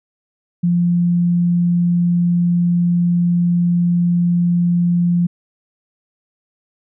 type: tone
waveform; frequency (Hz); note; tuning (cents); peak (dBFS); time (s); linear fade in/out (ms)
sine; 174; F3; -6; -12; 0.63-5.27; 10
effects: none